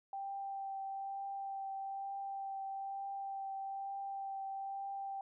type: tone with vibrato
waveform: sine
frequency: 784 Hz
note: G5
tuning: in tune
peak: -39 dBFS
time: 0.13-5.21 s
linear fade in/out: 2 ms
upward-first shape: triangle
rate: 1.1 Hz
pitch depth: 13 cents each way
effects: none